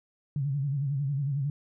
sine tone with vibrato, 139.9 Hz, C#3, 16 cents sharp, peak -26 dBFS, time 0.36-1.5 s, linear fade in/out 2 ms, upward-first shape sine, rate 11 Hz, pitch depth 97 cents each way, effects none

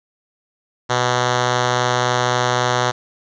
5% pulse tone with notch filter, 123.7 Hz, B2, 3 cents sharp, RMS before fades -18 dBFS, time 0.89-2.92 s, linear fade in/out 20 ms, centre 280 Hz, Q 1.6, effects resampled to 16000 Hz + 7-bit

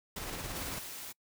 pink noise with tremolo, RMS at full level -39 dBFS, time 0.16-0.79 s, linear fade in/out 5 ms, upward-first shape square, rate 18 Hz, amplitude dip 25%
white noise, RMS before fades -44 dBFS, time 0.54-1.13 s, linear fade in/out 20 ms
effects noise-tail reverb RT60 0.1 s tail -26 dB re dry

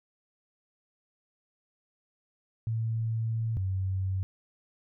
sine tone pair in turn, 112.8 / 94.85 Hz, A2 / F#2, +44 / +43 cents, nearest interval minor third, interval 301 cents, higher first, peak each -27 dBFS, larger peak neither, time 2.67-3.57 / 3.57-4.23 s, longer first, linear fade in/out 0 ms, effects none

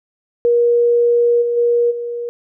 sine tone with level steps, 475.7 Hz, A#4, 35 cents sharp, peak -10 / -15 / -11 / -21 dBFS, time 0.45-2.29 s, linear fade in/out 0 ms, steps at 1.41 / 1.56 / 1.9 s, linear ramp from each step 20 ms, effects none

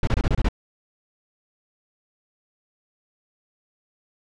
brown noise bursts, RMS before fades -19 dBFS, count 7, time 0.03-0.487 s, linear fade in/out 2 ms, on 43 ms, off 26 ms, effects low-pass 5000 Hz 12 dB/octave

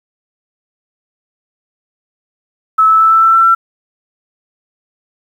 sine tone with pitch steps, 1300 / 1308.3 / 1316.6 / 1325 / 1333.5 / 1342 / 1350.5 Hz, E6 / E6 / E6 / E6 / E6 / E6 / E6, -24 / -13 / -3 / +9 / +20 / +31 / +42 cents, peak -5 dBFS, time 2.78-3.55 s, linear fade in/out 10 ms, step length 110 ms, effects 7-bit

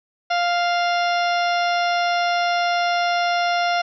harmonic tone with a mistuned harmonic, 698.5 Hz, F5, in tune, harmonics 1 / 2 / 3 / 4 / 5 / 6 / 7 / 8, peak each -19 / -25 / -29 / -31 / -33 / -35 / -36 / -37 dBFS, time 0.3-3.82 s, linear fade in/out 10 ms, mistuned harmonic 7, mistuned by +80 cents, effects none

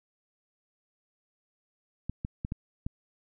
clicks, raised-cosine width 5 ms, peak -20 dBFS, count 5, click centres 2.096 / 2.249 / 2.449 / 2.521 / 2.865 s, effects none

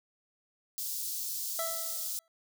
white high-pass noise, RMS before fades -36 dBFS, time 0.78-2.19 s, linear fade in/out 0 ms, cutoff 4400 Hz, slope 24 dB/octave
25% pulse tone with exponential decay, 659.3 Hz, E5, in tune, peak -28 dBFS, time 1.59-2.28 s, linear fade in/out 1 ms, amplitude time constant 150 ms
effects none

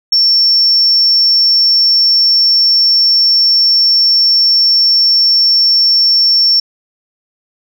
sine tone, 5440 Hz, F8, 46 cents flat, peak -5 dBFS, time 0.12-6.6 s, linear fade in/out 5 ms, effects tanh soft clip ceiling -3 dBFS

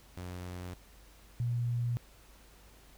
sawtooth / sine tone pair in turn, 89.8 / 119.87 Hz, F2 / A#2, +49 / +49 cents, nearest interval perfect fourth, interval 500 cents, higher second, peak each -36 / -29 dBFS, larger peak second, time 0.17-0.74 / 1.4-1.97 s, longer neither, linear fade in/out 0 ms, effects added 50 Hz sine -58 dBFS peak until 2.97 s + pink hiss -60 dBFS RMS until 2.97 s

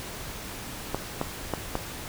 clicks, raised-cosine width 1 ms, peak -12 dBFS, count 4, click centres 0.946 / 1.214 / 1.537 / 1.754 s, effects pink hiss -38 dBFS RMS until 2.08 s

